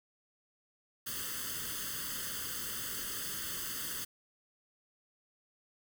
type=noise with comb filter; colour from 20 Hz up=white; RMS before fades=-39 dBFS; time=1.06-4.05 s; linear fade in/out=10 ms; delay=0.63 ms; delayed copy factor=+1; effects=none